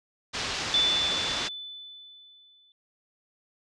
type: low-pass noise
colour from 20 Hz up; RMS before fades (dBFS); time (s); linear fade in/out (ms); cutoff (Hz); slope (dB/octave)
white; -32; 0.33-1.49; 20; 5400; 24
type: tone with exponential decay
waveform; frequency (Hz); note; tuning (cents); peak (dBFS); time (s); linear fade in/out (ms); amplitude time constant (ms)
sine; 3500; A7; -10; -19; 0.74-2.72; 1; 430
effects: resampled to 22050 Hz